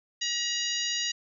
harmonic tone, 955 Hz, A#5, 42 cents sharp, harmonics 2 / 3 / 4 / 5 / 6 / 7, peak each -36 / -33 / -34 / -34 / -37 / -35 dBFS, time 0.21-1.12 s, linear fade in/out 10 ms, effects none

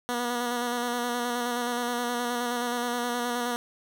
10% pulse tone with vibrato, 241.8 Hz, B3, 36 cents flat, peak -19 dBFS, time 0.09-3.56 s, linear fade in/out 0 ms, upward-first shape square, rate 9.5 Hz, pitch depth 21 cents each way, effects none

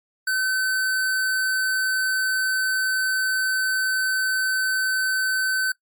square tone, 1527 Hz, G6, 46 cents flat, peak -21 dBFS, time 0.27-5.72 s, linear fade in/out 5 ms, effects noise-tail reverb RT60 0.1 s tail -20 dB re dry + MP3 96 kbps

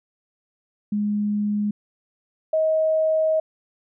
sine tone pair in turn, 207.7 / 632.4 Hz, G#3 / D#5, 0 / +28 cents, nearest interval octave + perfect fifth, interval 1928 cents, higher second, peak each -20 / -17 dBFS, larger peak second, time 0.92-1.71 / 2.53-3.4 s, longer second, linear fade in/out 5 ms, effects none

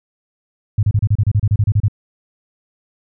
sine tone bursts, 104.2 Hz, G#2, 6 cents sharp, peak -10 dBFS, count 14, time 0.78-1.883 s, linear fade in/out 5 ms, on 50 ms, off 31 ms, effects none

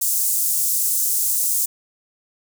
pink high-pass noise, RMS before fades -20 dBFS, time 0.01-1.66 s, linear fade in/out 10 ms, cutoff 7400 Hz, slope 24 dB/octave, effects none

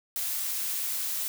blue noise, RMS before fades -31 dBFS, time 0.16-1.28 s, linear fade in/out 0 ms, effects none

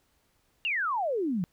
sine exponential sweep, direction down, 2890 to 164.81 Hz, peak -26 dBFS, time 0.65-1.44 s, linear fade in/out 0 ms, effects pink hiss -70 dBFS RMS until 1.52 s

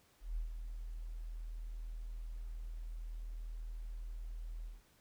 sine tone with ADSR envelope, 40.29 Hz, E1, 39 cents flat, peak -34 dBFS, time 0.2-4.82 s, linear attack 170 ms, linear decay 120 ms, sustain -7 dB, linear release 170 ms, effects pink hiss -69 dBFS RMS until 5 s

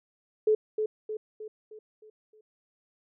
sine tone with echo, 430.8 Hz, A4, 37 cents flat, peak -19 dBFS, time 0.47-0.55 s, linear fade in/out 5 ms, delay 310 ms, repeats 6, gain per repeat -6 dB, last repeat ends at 2.41 s, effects none

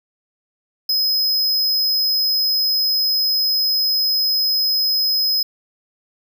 square tone, 5080 Hz, D#8, 35 cents sharp, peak -16 dBFS, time 0.89-5.43 s, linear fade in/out 5 ms, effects none

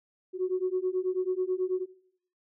sine beating tone pair, 364.9 / 374.1 Hz, F#4 / F#4, -24 / +19 cents, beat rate 9.2 Hz, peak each -29 dBFS, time 0.33-1.86 s, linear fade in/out 50 ms, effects noise-tail reverb RT60 0.7 s tail -20 dB re dry + tanh soft clip ceiling -19 dBFS

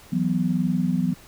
sine chord, E suspended second, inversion none, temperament just, 164.81 / 185.42 / 247.2 Hz, E3 / F#3 / B3, 0 / +4 / +2 cents, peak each -25 / -23 / -25 dBFS, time 0.12-1.14 s, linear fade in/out 10 ms, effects pink hiss -49 dBFS RMS until 1.27 s

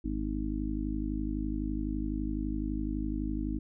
harmonic tone, 51.91 Hz, G#1, in tune, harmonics 1 / 2 / 3 / 4 / 5 / 6, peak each -34 / -43 / -45 / -40 / -36 / -36 dBFS, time 0.04-3.59 s, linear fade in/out 10 ms, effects none

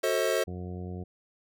square chord, F# diminished seventh, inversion none, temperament just, 370 / 444 / 532.8 / 639.4 Hz, F#4 / A4 / C5 / Eb5, 0 / +16 / +31 / +47 cents, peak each -33 / -31 / -30 / -31 dBFS, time 0.03-0.44 s, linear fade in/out 10 ms
harmonic tone, 90.1 Hz, F#2, 45 cents flat, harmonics 1 / 2 / 3 / 4 / 5 / 6 / 7 / 8, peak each -37 / -39 / -48 / -44 / -47 / -54 / -55 / -51 dBFS, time 0.47-1.04 s, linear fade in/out 10 ms
effects none

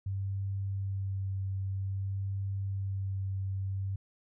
sine tone with vibrato, 97.2 Hz, G2, 14 cents flat, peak -31 dBFS, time 0.06-3.96 s, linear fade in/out 5 ms, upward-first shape sine, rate 0.52 Hz, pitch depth 14 cents each way, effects none

